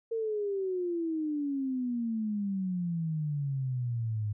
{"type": "exponential sweep", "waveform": "sine", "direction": "down", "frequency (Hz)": [460, 103.1], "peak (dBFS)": -29, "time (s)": [0.11, 4.33], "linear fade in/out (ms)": 10, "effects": []}